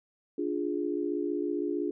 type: chord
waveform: sine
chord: D diminished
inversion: none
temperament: equal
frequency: 293.7 / 349.2 / 415.3 Hz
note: D4 / F4 / Ab4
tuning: 0 / 0 / 0 cents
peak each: -32 / -32 / -34 dBFS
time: 0.38-1.91 s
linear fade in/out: 5 ms
effects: none